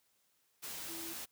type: tone in noise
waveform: sine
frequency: 331.2 Hz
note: E4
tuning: 8 cents sharp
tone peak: -47 dBFS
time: 0.88-1.14 s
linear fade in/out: 20 ms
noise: white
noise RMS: -44 dBFS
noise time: 0.62-1.26 s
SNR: -6 dB
effects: white hiss -75 dBFS RMS until 1.31 s + high-pass 60 Hz 12 dB/octave